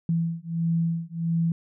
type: beating tone pair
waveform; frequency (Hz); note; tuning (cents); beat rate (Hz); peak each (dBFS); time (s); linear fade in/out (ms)
sine; 165.7 / 167.2; E3 / E3; +9 / +25; 1.5; -26; 0.09-1.52; 2
effects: none